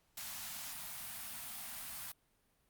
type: band-stop noise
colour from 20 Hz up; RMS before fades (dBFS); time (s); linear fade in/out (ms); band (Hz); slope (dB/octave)
white; -45; 0.17-2.12; 5; 270 to 620; 96
effects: pink hiss -75 dBFS RMS until 2.69 s + Opus 48 kbps

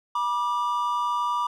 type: tone pair together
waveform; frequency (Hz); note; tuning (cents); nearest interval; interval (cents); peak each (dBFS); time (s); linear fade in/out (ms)
triangle; 970.8 / 1182; B5 / D6; -30 / +11; minor third; 341; -24; 0.15-1.47; 5
effects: none

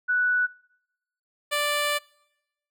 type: tone pair in turn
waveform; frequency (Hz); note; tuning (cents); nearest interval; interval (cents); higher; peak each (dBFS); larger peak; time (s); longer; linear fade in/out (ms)
sine / 10% pulse; 1480 / 587.3; F#6 / D5; 0 / 0; octave + major third; 1600; first; -20 / -15; second; 0.08-0.47 / 1.51-1.99; second; 20
effects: noise-tail reverb RT60 0.9 s tail -25 dB re dry

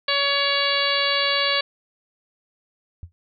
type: harmonic tone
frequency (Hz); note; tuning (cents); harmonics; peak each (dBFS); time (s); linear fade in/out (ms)
563; C#5; +27; 1 / 2 / 3 / 4 / 5 / 6 / 7 / 8; -27 / -27 / -27 / -27 / -27 / -27 / -27 / -27; 0.08-1.61; 5
type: tone with exponential decay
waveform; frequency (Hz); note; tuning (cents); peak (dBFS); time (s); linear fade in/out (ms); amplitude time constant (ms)
sine; 86; F2; -26; -28; 3.03-3.12; 0; 19
effects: none

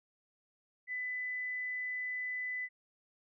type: tone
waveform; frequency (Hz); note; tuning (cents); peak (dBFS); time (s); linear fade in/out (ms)
sine; 2000; B6; +21; -35; 0.87-2.69; 50
effects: none

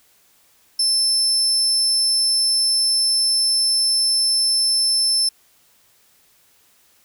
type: tone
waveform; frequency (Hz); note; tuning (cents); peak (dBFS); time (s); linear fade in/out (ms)
35% pulse; 5290; E8; +5; -13; 0.79-5.29; 5
effects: white hiss -57 dBFS RMS until 7.04 s

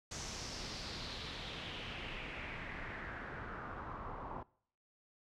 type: noise with low-pass filter sweep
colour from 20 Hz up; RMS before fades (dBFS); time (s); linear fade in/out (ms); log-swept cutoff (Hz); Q
pink; -45; 0.11-4.43; 5; 6500 to 960; 3.2
effects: noise-tail reverb RT60 0.6 s tail -23 dB re dry

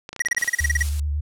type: clicks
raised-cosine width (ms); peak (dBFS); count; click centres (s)
0.2; -17; 12; 0.091 / 0.13 / 0.163 / 0.194 / 0.25 / 0.285 / 0.317 / 0.348 / 0.382 / 0.414 / 0.445 / 0.476
type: tone bursts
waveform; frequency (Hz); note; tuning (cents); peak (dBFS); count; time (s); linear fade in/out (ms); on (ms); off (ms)
square; 1914; A#6; +45; -17; 12; 0.2-0.826; 5; 21; 34
type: noise with tremolo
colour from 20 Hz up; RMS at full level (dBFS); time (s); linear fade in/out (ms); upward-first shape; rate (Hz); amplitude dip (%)
blue; -30; 0.38-1; 5; square; 4.9; 45
type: tone with vibrato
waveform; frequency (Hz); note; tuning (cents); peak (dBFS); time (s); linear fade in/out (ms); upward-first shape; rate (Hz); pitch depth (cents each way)
sine; 73.42; D2; 0; -21; 0.6-1.21; 10; square; 9.2; 33
effects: low-pass 10000 Hz 12 dB/octave

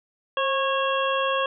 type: harmonic tone with a mistuned harmonic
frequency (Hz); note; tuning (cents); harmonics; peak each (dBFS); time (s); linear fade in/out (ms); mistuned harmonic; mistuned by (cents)
548; C#5; -20; 1 / 2 / 3 / 5 / 6; -25 / -25 / -31 / -31 / -32; 0.37-1.46; 2; 1; -43
effects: none

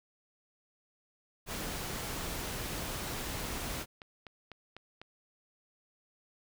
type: noise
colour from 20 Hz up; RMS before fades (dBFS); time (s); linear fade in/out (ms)
pink; -38; 1.46-3.86; 50
type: click train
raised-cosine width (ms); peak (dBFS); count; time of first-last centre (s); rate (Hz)
0.3; -30; 8; 3.27-5.016; 4.01
effects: none

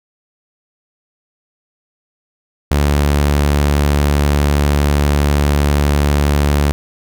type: tone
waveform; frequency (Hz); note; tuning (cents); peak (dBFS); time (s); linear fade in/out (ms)
sawtooth; 72.4; D2; -24; -7; 2.71-6.72; 0
effects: none

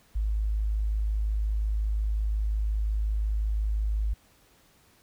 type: tone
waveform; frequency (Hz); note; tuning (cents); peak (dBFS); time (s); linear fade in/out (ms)
sine; 52.8; G#1; +29; -24; 0.15-4.14; 10
effects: pink hiss -61 dBFS RMS until 5.02 s

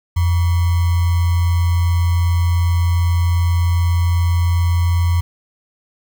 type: tone with sample-and-hold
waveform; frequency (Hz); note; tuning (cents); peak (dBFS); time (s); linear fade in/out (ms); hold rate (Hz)
sine; 86.3; F2; -20; -12; 0.16-5.21; 10; 1050
effects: none

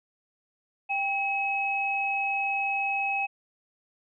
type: tone pair together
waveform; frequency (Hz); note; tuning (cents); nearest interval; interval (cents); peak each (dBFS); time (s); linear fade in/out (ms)
sine; 791.4 / 2561; G5 / D#7; +16 / +49; octave + minor sixth; 2033; -29 / -27; 0.89-3.27; 20
effects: none

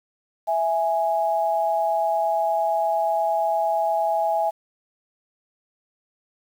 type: tone pair together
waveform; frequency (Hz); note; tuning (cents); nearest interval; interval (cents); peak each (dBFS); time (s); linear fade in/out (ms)
sine; 659.2 / 830.6; E5 / G#5; 0 / 0; major third; 400; -22 / -22; 0.47-4.51; 20
effects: 8-bit

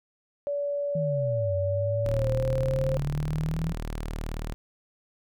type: tone with pitch glide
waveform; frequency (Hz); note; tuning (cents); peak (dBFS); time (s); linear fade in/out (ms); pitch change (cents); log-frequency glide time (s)
sine; 573 to 528.5; D5 to C5; -43 to +17; -26; 0.47-2.97; 0; -140; 2.05-2.29
type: linear two-way sweep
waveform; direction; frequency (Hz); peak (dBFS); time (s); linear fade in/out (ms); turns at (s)
sine; down then up; 164.81 to 92.5 to 164.81; -27; 0.95-3.73; 5; 1.55
type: tone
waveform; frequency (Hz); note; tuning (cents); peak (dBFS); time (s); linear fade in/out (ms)
sawtooth; 38.61; D#1; -13; -27; 2.05-4.54; 0
effects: none

